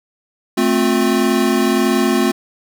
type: chord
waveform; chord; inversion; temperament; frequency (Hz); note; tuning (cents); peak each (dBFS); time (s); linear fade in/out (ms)
square; F major; first; equal with one note detuned; 220 / 261.6 / 356.4; A3 / C4 / F4; 0 / 0 / +35; -18; 0.57-2.32; 10
effects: none